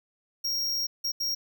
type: tone bursts at uneven times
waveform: square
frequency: 5588 Hz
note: F8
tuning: in tune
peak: -27 dBFS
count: 3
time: 0.44-0.87 / 1.04-1.12 / 1.2-1.35 s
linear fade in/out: 10 ms
effects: none